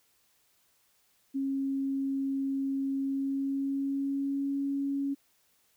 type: tone with pitch glide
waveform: sine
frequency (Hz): 272.1 to 278.1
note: C#4 to C#4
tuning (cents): -32 to +6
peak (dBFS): -28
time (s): 1.34-5.15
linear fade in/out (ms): 20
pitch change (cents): +38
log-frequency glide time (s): 3.01-4.55
effects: white hiss -69 dBFS RMS until 5.76 s